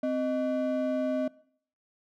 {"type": "ring-modulated tone", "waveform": "triangle", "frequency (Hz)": 440, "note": "A4", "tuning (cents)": 0, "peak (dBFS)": -21, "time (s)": [0.03, 1.28], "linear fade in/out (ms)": 5, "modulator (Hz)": 180, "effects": ["noise-tail reverb RT60 0.6 s tail -22 dB re dry"]}